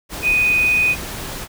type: tone in noise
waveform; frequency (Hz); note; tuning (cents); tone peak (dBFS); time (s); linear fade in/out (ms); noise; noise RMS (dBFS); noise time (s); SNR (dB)
sine; 2489; D#7; 0; -13; 0.22-0.96; 50; pink; -29; 0.09-1.48; +13
effects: none